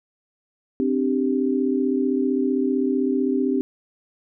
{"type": "chord", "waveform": "sine", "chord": "C suspended second", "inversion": "none", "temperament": "equal with one note detuned", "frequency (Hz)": [261.6, 297.2, 392], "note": ["C4", "D4", "G4"], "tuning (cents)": [0, 21, 0], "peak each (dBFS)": [-21, -25, -24], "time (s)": [0.8, 3.61], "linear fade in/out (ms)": 0, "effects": []}